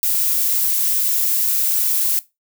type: noise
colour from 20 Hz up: violet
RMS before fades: -18 dBFS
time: 0.03-2.19 s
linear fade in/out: 0 ms
effects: noise-tail reverb RT60 0.2 s tail -17 dB re dry